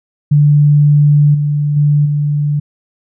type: tone with level steps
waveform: sine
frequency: 146.83 Hz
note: D3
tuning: in tune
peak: -5 / -11 / -7 / -11 dBFS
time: 0.31-2.6 s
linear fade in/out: 10 ms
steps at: 1.34 / 1.76 / 2.05 s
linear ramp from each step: 10 ms
effects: none